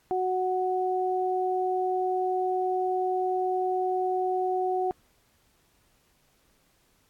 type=tone pair together; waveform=sine; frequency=370 / 740 Hz; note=F#4 / F#5; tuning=0 / 0 cents; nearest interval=octave; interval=1200 cents; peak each=-27 / -27 dBFS; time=0.11-4.91 s; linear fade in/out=0 ms; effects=pink hiss -66 dBFS RMS until 7.09 s + AAC 64 kbps